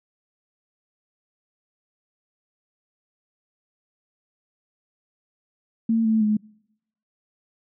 sine tone with pitch steps, 226.3 / 220.6 / 212.6 Hz, A3 / A3 / G#3, +49 / +5 / +41 cents, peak -17 dBFS, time 5.89-6.37 s, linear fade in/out 5 ms, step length 160 ms, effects noise-tail reverb RT60 0.8 s tail -25 dB re dry

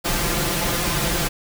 pink noise with comb filter, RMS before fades -22 dBFS, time 0.04-1.29 s, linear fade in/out 20 ms, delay 5.8 ms, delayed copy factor +0.75, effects none

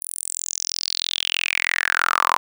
sawtooth tone with high-pass filter sweep, 43.12 Hz, F1, 21 cents flat, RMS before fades -23 dBFS, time 0.01-2.37 s, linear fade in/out 0 ms, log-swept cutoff 11000 to 1000 Hz, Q 7, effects none

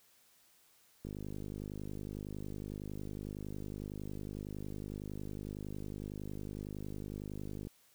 click train, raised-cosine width 3 ms, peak -30 dBFS, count 338, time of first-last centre 1.05-7.671 s, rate 50.9 Hz, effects white hiss -67 dBFS RMS until 7.94 s

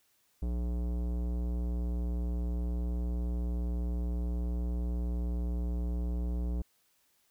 sine tone with tanh clipping, 59.7 Hz, A#1, 42 cents sharp, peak -32 dBFS, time 0.42-6.62 s, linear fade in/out 5 ms, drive 17 dB, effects white hiss -71 dBFS RMS until 7.3 s

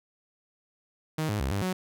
sawtooth tone with pitch steps, 156.5 / 104.8 / 66.9 / 99.2 / 184.9 Hz, D#3 / G#2 / C2 / G2 / F#3, +10 / +16 / +39 / +21 / -1 cents, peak -23 dBFS, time 1.18-1.73 s, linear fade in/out 5 ms, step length 110 ms, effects none

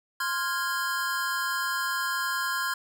square chord, F minor, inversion second, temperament equal with one note detuned, 1046.5 / 1396.9 / 1645.9 Hz, C6 / F6 / Ab6, 0 / 0 / -16 cents, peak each -32 dBFS, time 0.2-2.74 s, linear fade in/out 5 ms, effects none

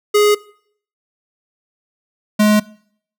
square tone pair in turn, 416.4 / 211 Hz, G#4 / G#3, +5 / +28 cents, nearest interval octave, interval 1177 cents, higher first, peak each -10 dBFS, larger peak neither, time 0.14-0.35 / 2.39-2.6 s, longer neither, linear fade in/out 10 ms, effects noise-tail reverb RT60 0.6 s tail -22 dB re dry

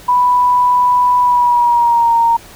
sine tone with pitch glide, 987.8 to 927 Hz, B5 to A#5, 0 to -10 cents, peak -8 dBFS, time 0.08-2.37 s, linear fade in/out 10 ms, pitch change -110 cents, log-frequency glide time 1.19-2.14 s, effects pink hiss -38 dBFS RMS until 2.55 s

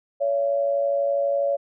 sine tone pair together, 564 / 676.2 Hz, C#5 / E5, +30 / +44 cents, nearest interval minor third, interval 314 cents, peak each -20 / -28 dBFS, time 0.2-1.57 s, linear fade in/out 20 ms, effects none

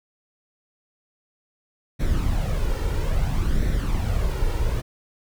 brown noise with flanger, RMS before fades -22 dBFS, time 1.99-4.82 s, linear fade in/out 20 ms, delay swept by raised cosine 0.51 to 2.21 ms, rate 0.6 Hz, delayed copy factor +0.55, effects none

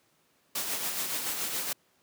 white noise with tremolo, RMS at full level -31 dBFS, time 0.55-1.73 s, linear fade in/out 5 ms, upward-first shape sine, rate 7.1 Hz, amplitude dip 40%, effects pink hiss -68 dBFS RMS until 2.02 s + high-pass 150 Hz 12 dB/octave

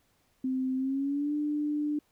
sine tone with pitch glide, 260 to 296.9 Hz, C4 to D4, -11 to +19 cents, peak -27 dBFS, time 0.44-1.99 s, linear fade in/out 5 ms, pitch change +230 cents, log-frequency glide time 0.76-1.34 s, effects pink hiss -70 dBFS RMS until 2.11 s

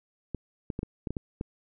clicks, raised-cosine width 3 ms, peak -19 dBFS, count 8, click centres 0.347 / 0.702 / 0.791 / 0.831 / 1.072 / 1.106 / 1.168 / 1.411 s, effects none

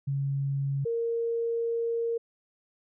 sine tone pair in turn, 138.59 / 463.5 Hz, C#3 / A#4, 0 / -10 cents, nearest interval octave + major sixth, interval 2090 cents, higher second, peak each -26 dBFS, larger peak neither, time 0.07-0.85 / 0.85-2.18 s, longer second, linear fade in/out 10 ms, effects none

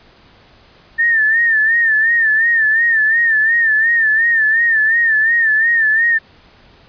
sine tone with vibrato, 1800 Hz, A6, 39 cents sharp, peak -10 dBFS, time 0.98-6.19 s, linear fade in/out 20 ms, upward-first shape sine, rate 2.8 Hz, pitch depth 74 cents each way, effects pink hiss -47 dBFS RMS until 6.88 s + resampled to 11025 Hz

